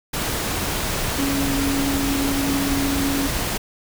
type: tone in noise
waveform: sine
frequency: 277.2 Hz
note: C#4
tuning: in tune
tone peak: -21 dBFS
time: 1.18-3.28 s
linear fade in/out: 10 ms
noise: pink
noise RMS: -24 dBFS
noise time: 0.13-3.58 s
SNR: 0 dB
effects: none